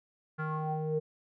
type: tone with low-pass filter sweep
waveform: square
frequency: 155.56 Hz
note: D#3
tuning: in tune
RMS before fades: -33 dBFS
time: 0.38-1 s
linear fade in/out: 20 ms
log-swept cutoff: 1500 to 440 Hz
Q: 6.4
effects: none